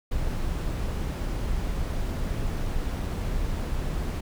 brown noise, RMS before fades -28 dBFS, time 0.11-4.21 s, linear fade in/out 10 ms, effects none

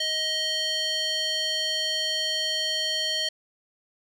square tone with band-pass filter, 628 Hz, D#5, 16 cents sharp, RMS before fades -27 dBFS, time 0-3.29 s, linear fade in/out 5 ms, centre 3800 Hz, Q 4.8, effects none

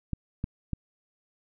clicks, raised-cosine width 5 ms, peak -17 dBFS, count 3, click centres 0.133 / 0.441 / 0.733 s, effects none

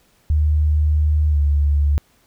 sine tone with pitch glide, 75.8 to 72.5 Hz, D#2 to D2, -45 to -22 cents, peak -13 dBFS, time 0.3-1.98 s, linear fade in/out 0 ms, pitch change -77 cents, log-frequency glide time 1.29-1.39 s, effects pink hiss -58 dBFS RMS until 2.26 s

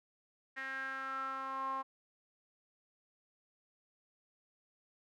sawtooth tone with band-pass filter sweep, 267.1 Hz, C4, 36 cents sharp, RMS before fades -40 dBFS, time 0.56-1.83 s, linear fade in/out 20 ms, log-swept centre 1800 to 1000 Hz, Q 7.9, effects none

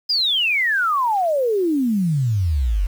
sine exponential sweep, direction down, 5050 to 43.2 Hz, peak -16 dBFS, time 0.09-2.87 s, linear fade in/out 10 ms, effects 7-bit

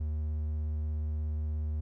triangle tone, 76.4 Hz, D#2, 31 cents flat, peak -28 dBFS, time 0-1.81 s, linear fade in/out 10 ms, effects none

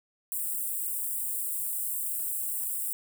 white high-pass noise, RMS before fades -32 dBFS, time 0.32-2.93 s, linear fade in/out 0 ms, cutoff 7800 Hz, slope 96 dB/octave, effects none

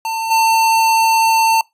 square tone with level steps, 898 Hz, A5, 35 cents sharp, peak -19 / -11 dBFS, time 0.05-1.61 s, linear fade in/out 2 ms, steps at 0.3 s, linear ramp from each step 20 ms, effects noise-tail reverb RT60 0.2 s tail -25 dB re dry + resampled to 32000 Hz

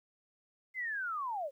sine linear sweep, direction down, 2100 to 516 Hz, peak -34 dBFS, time 0.74-1.51 s, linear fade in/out 50 ms, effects 12-bit

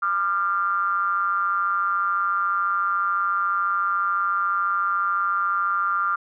triangle ring-modulated tone, 93 Hz, F#2, 9 cents sharp, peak -15 dBFS, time 0.02-6.16 s, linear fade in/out 10 ms, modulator 1290 Hz, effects none

